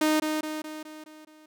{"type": "tone with echo", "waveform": "sawtooth", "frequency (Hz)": 308.8, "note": "D#4", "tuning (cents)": -13, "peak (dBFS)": -17, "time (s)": [0.01, 0.2], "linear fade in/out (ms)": 5, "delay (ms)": 210, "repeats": 6, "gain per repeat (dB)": -5, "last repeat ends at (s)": 1.46, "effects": []}